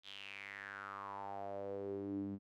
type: tone with band-pass filter sweep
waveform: sawtooth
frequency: 99.4 Hz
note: G2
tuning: 25 cents sharp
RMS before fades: -45 dBFS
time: 0.03-2.39 s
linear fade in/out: 50 ms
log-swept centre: 3500 to 230 Hz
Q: 5.9
effects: none